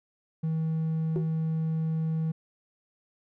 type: tone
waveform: triangle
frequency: 160.1 Hz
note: D#3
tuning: 50 cents sharp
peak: -23 dBFS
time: 0.43-2.32 s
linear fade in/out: 10 ms
type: tone with exponential decay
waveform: sine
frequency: 373.1 Hz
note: F#4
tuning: 14 cents sharp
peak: -24 dBFS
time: 1.16-1.31 s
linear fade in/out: 0 ms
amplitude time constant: 32 ms
effects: tanh soft clip ceiling -19 dBFS